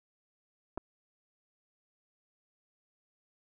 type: clicks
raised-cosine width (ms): 1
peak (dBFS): -24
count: 2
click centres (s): 0.775 / 0.778
effects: none